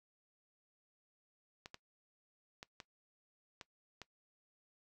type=clicks; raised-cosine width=0.2 ms; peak=-30 dBFS; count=6; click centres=1.659 / 1.744 / 2.629 / 2.802 / 3.612 / 4.017 s; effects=noise-tail reverb RT60 0.1 s tail -19 dB re dry